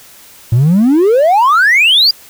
triangle exponential sweep, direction up, 110 to 4900 Hz, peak -3 dBFS, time 0.52-2.11 s, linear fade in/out 5 ms, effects tanh soft clip ceiling -1 dBFS + white hiss -39 dBFS RMS until 2.29 s

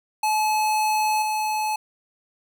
square tone with level steps, 859 Hz, A5, 42 cents flat, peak -20 / -23 dBFS, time 0.23-1.76 s, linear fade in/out 5 ms, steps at 1.22 s, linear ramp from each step 2 ms, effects none

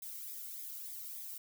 violet noise with flanger, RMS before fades -45 dBFS, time 0.02-1.38 s, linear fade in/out 5 ms, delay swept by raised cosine 0.68 to 1.2 ms, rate 3.4 Hz, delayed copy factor -0.65, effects none

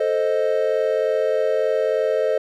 triangle chord, A diminished, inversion none, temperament equal, 440 / 523.3 / 622.3 Hz, A4 / C5 / Eb5, 0 / 0 / 0 cents, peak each -20 dBFS, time 0-2.38 s, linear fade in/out 5 ms, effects none

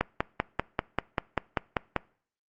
click train, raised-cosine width 0.5 ms, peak -9 dBFS, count 11, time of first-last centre 0.01-1.963 s, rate 5.12 Hz, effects noise-tail reverb RT60 0.5 s tail -23 dB re dry + Opus 48 kbps

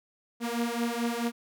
sawtooth beating tone pair, 233.1 / 237.7 Hz, A#3 / A#3, 0 / +34 cents, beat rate 4.6 Hz, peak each -27 dBFS, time 0.4-1.32 s, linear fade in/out 50 ms, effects none

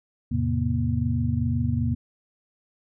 sine tone cluster, 83.6 / 108.9 / 131.3 / 238.1 Hz, E2 / A2 / C3 / A#3, +25 / -17 / +6 / +37 cents, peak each -27 dBFS, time 0.31-1.95 s, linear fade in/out 10 ms, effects none

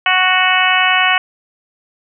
harmonic tone, 370 Hz, F#4, in tune, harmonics 2 / 3 / 4 / 5 / 6 / 7 / 8, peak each -18 / -18 / -18 / -18 / -18 / -18 / -18 dBFS, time 0.06-1.18 s, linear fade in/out 2 ms, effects none

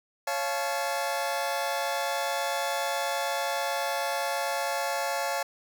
sawtooth chord, Db augmented, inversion none, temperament just, 554.4 / 693 / 866.2 Hz, Db5 / F5 / A5, 0 / -14 / -27 cents, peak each -28 dBFS, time 0.27-5.43 s, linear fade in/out 5 ms, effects none

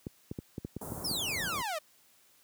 clicks, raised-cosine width 3 ms, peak -23 dBFS, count 8, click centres 0.068 / 0.314 / 0.388 / 0.581 / 0.649 / 0.766 / 0.921 / 1.113 s
pink band-stop noise, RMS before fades -40 dBFS, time 0.81-1.62 s, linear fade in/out 5 ms, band 1100 to 8200 Hz, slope 24 dB/octave
sawtooth exponential sweep, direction down, 5588 to 587.3 Hz, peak -29 dBFS, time 1.04-1.79 s, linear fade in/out 10 ms
effects white hiss -64 dBFS RMS until 2.43 s + high-pass 80 Hz 12 dB/octave

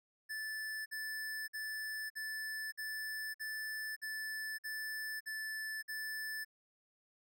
square tone bursts, 1750 Hz, A6, 10 cents flat, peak -40 dBFS, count 10, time 0.29-6.449 s, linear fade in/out 20 ms, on 570 ms, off 51 ms, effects none

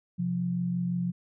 sine tone pair together, 130.81 / 176.67 Hz, C3 / F3, 0 / +20 cents, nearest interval perfect fourth, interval 520 cents, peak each -34 / -27 dBFS, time 0.18-1.12 s, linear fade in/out 20 ms, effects none

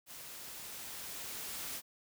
white noise with level ramp, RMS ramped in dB -49 to -41 dBFS, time 0.06-1.82 s, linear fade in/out 50 ms, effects none

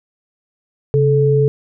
sine tone pair together, 136.73 / 434.1 Hz, C#3 / A4, -23 / -23 cents, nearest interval octave + minor sixth, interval 2000 cents, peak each -13 dBFS, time 0.94-1.48 s, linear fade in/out 0 ms, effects none

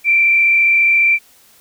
sine tone with frequency modulation, 2352 Hz, D7, 2 cents sharp, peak -9 dBFS, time 0.04-1.19 s, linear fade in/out 50 ms, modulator 34.7 Hz, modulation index 1, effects white hiss -49 dBFS RMS until 1.6 s

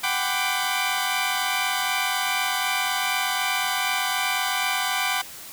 15% pulse chord, G major seventh, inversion third, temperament equal with one note detuned, 740 / 784 / 1002.7 / 1174.7 Hz, F#5 / G5 / B5 / D6, 0 / 0 / +26 / 0 cents, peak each -22 dBFS, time 0.03-5.22 s, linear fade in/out 10 ms, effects white hiss -40 dBFS RMS until 5.52 s

